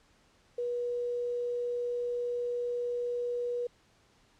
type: tone with quantisation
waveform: sine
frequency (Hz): 484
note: B4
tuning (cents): -35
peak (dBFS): -30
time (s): 0.58-3.67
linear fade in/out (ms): 5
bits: 10
effects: pink hiss -65 dBFS RMS until 4.39 s + low-pass 7000 Hz 12 dB/octave